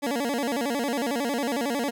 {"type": "tone with vibrato", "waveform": "20% pulse", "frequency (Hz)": 258.9, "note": "C4", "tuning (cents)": -18, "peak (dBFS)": -20, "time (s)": [0.02, 1.91], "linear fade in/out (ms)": 20, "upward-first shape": "square", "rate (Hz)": 11, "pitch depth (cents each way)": 170, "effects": []}